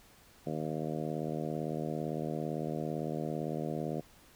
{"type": "harmonic tone", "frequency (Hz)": 77.78, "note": "D#2", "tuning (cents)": 0, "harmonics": [2, 3, 4, 5, 6, 7, 8, 9], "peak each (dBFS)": [-38, -40, -41, -42, -43, -43, -44, -45], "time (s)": [0.46, 4.01], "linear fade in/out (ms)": 10, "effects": ["pink hiss -60 dBFS RMS until 4.35 s"]}